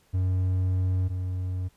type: tone pair in turn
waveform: triangle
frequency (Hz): 92.5 / 91.86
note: F#2 / F#2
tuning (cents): 0 / -12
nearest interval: unison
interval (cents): 12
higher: first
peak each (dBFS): -20 / -25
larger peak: first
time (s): 0.13-1.09 / 1.09-1.69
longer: first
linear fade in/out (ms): 20
effects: pink hiss -64 dBFS RMS until 1.76 s + resampled to 32000 Hz